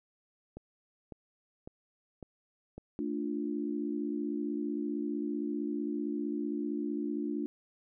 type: click train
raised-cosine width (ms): 2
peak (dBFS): -30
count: 5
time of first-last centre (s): 0.57-2.78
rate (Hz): 1.81
type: chord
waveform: sine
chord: D minor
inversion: second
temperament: equal with one note detuned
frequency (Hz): 222.9 / 293.7 / 349.2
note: A3 / D4 / F4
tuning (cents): +23 / 0 / 0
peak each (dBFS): -37 / -34 / -38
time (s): 2.99-7.46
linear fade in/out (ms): 0
effects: none